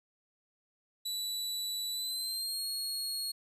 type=tone with pitch glide; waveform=sawtooth; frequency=3951 to 4309 Hz; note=B7 to C#8; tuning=0 to -50 cents; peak=-31 dBFS; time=1.05-3.32 s; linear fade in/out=10 ms; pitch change=+150 cents; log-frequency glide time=1.91-2.68 s; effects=resampled to 32000 Hz